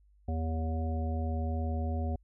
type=harmonic tone with a mistuned harmonic; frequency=80.2 Hz; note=E2; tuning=47 cents flat; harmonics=1 / 3 / 5 / 7 / 9; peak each=-30 / -38 / -45 / -44 / -42 dBFS; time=0.28-2.16 s; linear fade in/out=5 ms; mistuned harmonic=1; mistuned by=-19 cents; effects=added 50 Hz sine -60 dBFS peak until 2.23 s